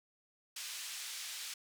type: band-pass noise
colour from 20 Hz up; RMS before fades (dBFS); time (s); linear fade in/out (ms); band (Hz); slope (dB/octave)
pink; -44; 0.56-1.54; 5; 2800 to 10000; 12
effects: none